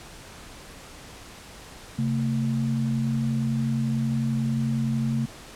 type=tone pair together; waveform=sine; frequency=133.43 / 224.5 Hz; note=C3 / A3; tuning=+34 / +35 cents; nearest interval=major sixth; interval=901 cents; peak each=-25 dBFS; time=1.98-5.26 s; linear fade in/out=10 ms; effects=pink hiss -44 dBFS RMS until 5.55 s + low-pass 10000 Hz 12 dB/octave